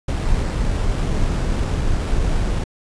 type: noise with sample-and-hold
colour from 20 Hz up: brown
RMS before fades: -19 dBFS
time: 0.08-2.64 s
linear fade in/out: 5 ms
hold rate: 6300 Hz
effects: resampled to 22050 Hz